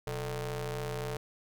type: ring-modulated tone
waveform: sawtooth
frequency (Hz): 157.4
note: D#3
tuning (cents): +20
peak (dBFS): -27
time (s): 0.07-1.17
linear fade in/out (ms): 2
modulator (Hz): 283
effects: none